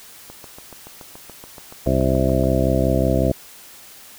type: click train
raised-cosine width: 1 ms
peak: -24 dBFS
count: 16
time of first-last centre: 0.3-2.437 s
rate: 7.02 Hz
type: harmonic tone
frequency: 65.41 Hz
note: C2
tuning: in tune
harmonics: 1 / 2 / 3 / 4 / 5 / 6 / 8 / 9 / 10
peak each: -22 / -22 / -25 / -24 / -25 / -27 / -24 / -28 / -24 dBFS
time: 1.86-3.32 s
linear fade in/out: 5 ms
effects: white hiss -43 dBFS RMS until 4.18 s